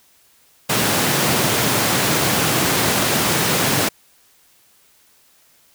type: high-pass noise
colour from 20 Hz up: pink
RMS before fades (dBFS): -18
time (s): 0.69-3.89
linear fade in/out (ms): 10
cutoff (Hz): 110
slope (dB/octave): 24
effects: white hiss -55 dBFS RMS until 5.74 s